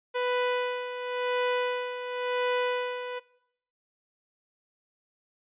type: tone with tremolo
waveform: sawtooth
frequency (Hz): 495.4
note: B4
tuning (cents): +5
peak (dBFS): -20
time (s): 0.14-3.2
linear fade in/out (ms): 20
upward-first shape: sine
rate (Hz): 0.94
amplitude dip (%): 65
effects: noise-tail reverb RT60 0.8 s tail -22 dB re dry + resampled to 8000 Hz